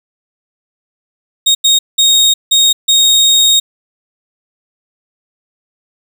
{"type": "tone bursts at uneven times", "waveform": "30% pulse", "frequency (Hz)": 3729, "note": "A#7", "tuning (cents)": 0, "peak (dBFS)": -4, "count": 5, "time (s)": [[1.46, 1.55], [1.64, 1.79], [1.98, 2.34], [2.51, 2.73], [2.88, 3.6]], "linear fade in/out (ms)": 10, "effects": []}